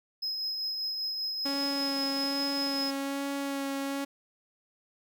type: tone with tremolo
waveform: triangle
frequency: 5110 Hz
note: D#8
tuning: 45 cents sharp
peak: -28 dBFS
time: 0.22-2.91 s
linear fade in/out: 10 ms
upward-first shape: triangle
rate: 5.1 Hz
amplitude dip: 35%
type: tone with vibrato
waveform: sawtooth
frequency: 277.2 Hz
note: C#4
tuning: in tune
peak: -27 dBFS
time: 1.45-4.05 s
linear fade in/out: 10 ms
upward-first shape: sine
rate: 1.2 Hz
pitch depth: 14 cents each way
effects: none